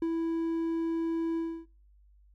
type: tone with ADSR envelope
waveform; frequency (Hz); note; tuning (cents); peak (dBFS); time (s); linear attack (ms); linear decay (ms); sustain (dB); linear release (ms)
triangle; 329.6; E4; 0; -24; 0.02-1.66; 3; 58; -2; 290
effects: noise-tail reverb RT60 0.4 s tail -26 dB re dry + added 50 Hz sine -57 dBFS peak until 2.34 s